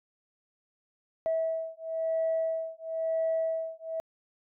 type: beating tone pair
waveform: sine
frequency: 649 / 649.99 Hz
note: E5 / E5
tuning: -27 / -25 cents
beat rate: 0.99 Hz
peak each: -30 dBFS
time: 1.26-4 s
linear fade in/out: 0 ms
effects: tanh soft clip ceiling -21 dBFS